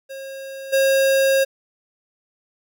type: tone with level steps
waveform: square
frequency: 540 Hz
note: C#5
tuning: 45 cents flat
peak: -32 / -15 dBFS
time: 0.09-1.45 s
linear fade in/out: 20 ms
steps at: 0.72 s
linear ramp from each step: 20 ms
effects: none